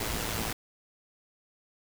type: noise with amplitude modulation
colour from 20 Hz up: pink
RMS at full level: -30 dBFS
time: 0-0.53 s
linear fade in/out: 5 ms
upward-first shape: sine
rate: 111 Hz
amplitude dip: 55%
effects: none